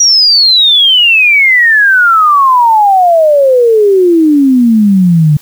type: exponential sweep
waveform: sine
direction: down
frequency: 5810 to 144.7 Hz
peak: -3 dBFS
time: 0-5.37 s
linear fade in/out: 5 ms
effects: white hiss -39 dBFS RMS until 5.41 s